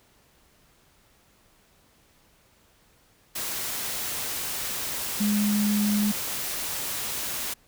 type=tone in noise; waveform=sine; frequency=207.7 Hz; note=G#3; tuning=in tune; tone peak=-21 dBFS; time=5.2-6.12 s; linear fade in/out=10 ms; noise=white; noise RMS=-31 dBFS; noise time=3.35-7.54 s; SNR=+7 dB; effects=pink hiss -61 dBFS RMS until 7.67 s